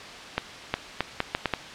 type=accelerating click train; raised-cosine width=0.3 ms; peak=-7 dBFS; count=7; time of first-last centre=0.38-1.537 s; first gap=360 ms; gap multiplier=0.74; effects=white hiss -40 dBFS RMS until 1.74 s + low-pass 4000 Hz 12 dB/octave